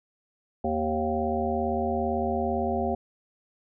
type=harmonic tone with a mistuned harmonic; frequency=77.78 Hz; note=D#2; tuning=in tune; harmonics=1 / 3 / 5 / 7 / 9 / 10; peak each=-34 / -30 / -31 / -32 / -30 / -34 dBFS; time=0.64-2.95 s; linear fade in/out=5 ms; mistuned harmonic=1; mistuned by=+27 cents; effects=none